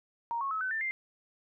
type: tone with pitch steps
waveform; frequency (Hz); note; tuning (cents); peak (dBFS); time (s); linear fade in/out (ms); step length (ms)
sine; 934 / 1098 / 1290.7 / 1517.3 / 1783.6 / 2097; A#5 / C#6 / E6 / F#6 / A6 / C7; +3 / -17 / -37 / +43 / +23 / +3; -30; 0.31-0.91; 0; 100
effects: none